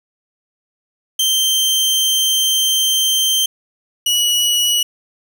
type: tone pair in turn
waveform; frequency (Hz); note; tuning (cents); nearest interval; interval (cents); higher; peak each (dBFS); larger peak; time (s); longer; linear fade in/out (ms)
sawtooth; 3136 / 2926; G7 / F#7; 0 / -20; minor second; 120; first; -10; neither; 1.19-3.46 / 4.06-4.83; first; 5
effects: none